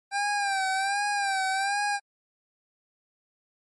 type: tone with vibrato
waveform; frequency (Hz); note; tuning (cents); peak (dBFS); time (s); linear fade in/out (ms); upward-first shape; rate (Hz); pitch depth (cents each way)
25% pulse; 791; G5; +15; -21; 0.11-2; 50; sine; 1.3; 68
effects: MP3 48 kbps